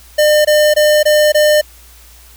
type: tone bursts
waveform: square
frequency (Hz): 603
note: D5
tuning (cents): +46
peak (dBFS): -8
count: 5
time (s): 0.18-1.614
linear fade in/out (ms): 10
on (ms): 270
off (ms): 21
effects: added 59 Hz sine -41 dBFS peak until 2.36 s + white hiss -43 dBFS RMS until 2.36 s